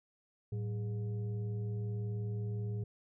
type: tone with frequency modulation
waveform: sine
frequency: 109.3 Hz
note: A2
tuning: 11 cents flat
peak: -34 dBFS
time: 0.52-2.84 s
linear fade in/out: 5 ms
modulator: 300 Hz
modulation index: 0.46
effects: none